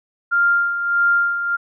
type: tone with tremolo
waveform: sine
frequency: 1396.9 Hz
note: F6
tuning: in tune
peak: -12 dBFS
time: 0.31-1.57 s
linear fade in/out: 20 ms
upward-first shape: sine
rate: 1.6 Hz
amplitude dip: 60%
effects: none